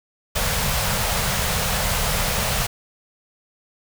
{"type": "band-stop noise", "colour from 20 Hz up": "pink", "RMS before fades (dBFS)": -22, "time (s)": [0.35, 2.67], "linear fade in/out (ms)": 10, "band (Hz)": [210, 450], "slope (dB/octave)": 48, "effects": []}